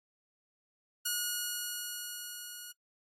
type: tone with level ramp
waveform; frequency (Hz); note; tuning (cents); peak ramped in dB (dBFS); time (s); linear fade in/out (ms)
5% pulse; 1447; F#6; -39; -19 to -33; 1.05-2.72; 10
effects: noise-tail reverb RT60 0.1 s tail -20 dB re dry + AAC 48 kbps